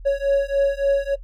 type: beating tone pair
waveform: triangle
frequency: 554.4 / 557.9 Hz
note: C#5 / C#5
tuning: 0 / +11 cents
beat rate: 3.5 Hz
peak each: -18 dBFS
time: 0.05-1.16 s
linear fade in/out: 20 ms
effects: noise-tail reverb RT60 0.1 s tail -20 dB re dry + added 41 Hz sine -35 dBFS peak until 1.23 s